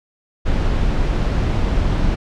brown noise, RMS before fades -17 dBFS, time 0.45-2.16 s, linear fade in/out 20 ms, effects low-pass 5000 Hz 12 dB/octave

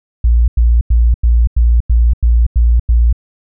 sine tone bursts, 58.27 Hz, A#1, in tune, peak -6 dBFS, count 9, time 0.24-3.128 s, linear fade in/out 5 ms, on 240 ms, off 91 ms, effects none

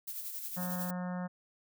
violet noise with tremolo, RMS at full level -39 dBFS, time 0.07-0.91 s, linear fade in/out 10 ms, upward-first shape sine, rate 11 Hz, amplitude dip 45%
harmonic tone, 180 Hz, F#3, 47 cents flat, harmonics 1 / 3 / 4 / 5 / 6 / 7 / 8 / 9 / 10, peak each -35 / -45 / -47 / -49 / -51 / -52 / -53 / -54 / -55 dBFS, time 0.56-1.28 s, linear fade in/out 20 ms
effects none

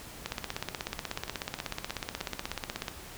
two click trains, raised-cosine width 0.2 ms, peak -21 / -15 dBFS, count 4 / 44, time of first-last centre 1.28-2.206 / 0.26-2.882 s, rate 3.24 / 16.4 Hz, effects pink hiss -46 dBFS RMS until 3.17 s

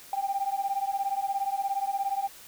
sine beating tone pair, 782 / 799 Hz, G5 / G5, -4 / +33 cents, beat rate 17 Hz, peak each -29 / -29 dBFS, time 0.13-2.28 s, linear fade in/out 2 ms, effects tanh soft clip ceiling -19 dBFS + white hiss -49 dBFS RMS until 2.47 s

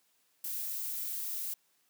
violet noise, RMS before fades -37 dBFS, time 0.44-1.54 s, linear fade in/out 5 ms, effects white hiss -72 dBFS RMS until 1.89 s + high-pass 150 Hz 12 dB/octave

